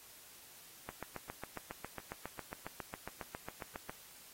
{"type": "click train", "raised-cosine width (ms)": 0.5, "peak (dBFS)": -27, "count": 23, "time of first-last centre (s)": [0.89, 3.895], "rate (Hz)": 7.32, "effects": ["white hiss -57 dBFS RMS until 4.33 s", "AAC 48 kbps"]}